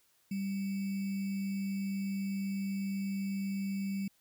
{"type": "tone with sample-and-hold", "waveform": "sine", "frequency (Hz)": 196, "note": "G3", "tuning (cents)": 0, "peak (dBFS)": -32, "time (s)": [0.31, 4.08], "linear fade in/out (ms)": 5, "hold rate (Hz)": 2450, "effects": ["white hiss -70 dBFS RMS until 4.2 s"]}